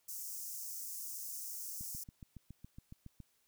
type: high-pass noise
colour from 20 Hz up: white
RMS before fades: -44 dBFS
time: 0.08-2.04 s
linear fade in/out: 10 ms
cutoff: 5400 Hz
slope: 48 dB/octave
type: click train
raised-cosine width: 5 ms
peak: -37 dBFS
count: 11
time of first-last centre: 1.81-3.203 s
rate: 7.18 Hz
effects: white hiss -75 dBFS RMS until 3.47 s